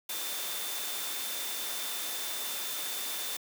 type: tone in noise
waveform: sine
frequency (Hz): 3564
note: A7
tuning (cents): +22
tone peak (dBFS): -41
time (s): 0.09-3.37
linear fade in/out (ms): 5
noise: white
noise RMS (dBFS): -36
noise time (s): 0.09-3.37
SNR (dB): -8
effects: high-pass 300 Hz 12 dB/octave